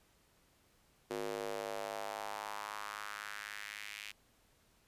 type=tone with high-pass filter sweep; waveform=square; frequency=51.91 Hz; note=G#1; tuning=in tune; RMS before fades=-43 dBFS; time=1.1-4.12 s; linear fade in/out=10 ms; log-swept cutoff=380 to 2500 Hz; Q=2.5; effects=pink hiss -70 dBFS RMS until 4.87 s + resampled to 32000 Hz